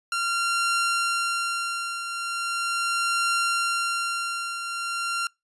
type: tone with tremolo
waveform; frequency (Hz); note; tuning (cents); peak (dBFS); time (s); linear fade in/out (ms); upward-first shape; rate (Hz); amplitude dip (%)
sawtooth; 1380; F6; -21; -17; 0.12-5.27; 2; triangle; 0.39; 65
effects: noise-tail reverb RT60 0.2 s tail -25 dB re dry + resampled to 24000 Hz